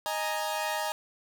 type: chord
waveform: sawtooth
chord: D# suspended fourth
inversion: none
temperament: equal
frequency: 622.3 / 830.6 / 932.3 Hz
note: D#5 / G#5 / A#5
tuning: 0 / 0 / 0 cents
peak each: -30 dBFS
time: 0.06-0.92 s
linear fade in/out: 0 ms
effects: none